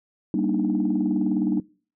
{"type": "chord", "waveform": "sine", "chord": "Eb major seventh", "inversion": "first", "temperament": "just", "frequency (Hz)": [194.45, 233.3, 291.7, 311.1], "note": ["G3", "Bb3", "D4", "Eb4"], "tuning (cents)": [-14, 2, -12, 0], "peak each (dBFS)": -25, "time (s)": [0.34, 1.6], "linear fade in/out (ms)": 2, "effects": ["noise-tail reverb RT60 0.4 s tail -23 dB re dry", "tanh soft clip ceiling -13 dBFS"]}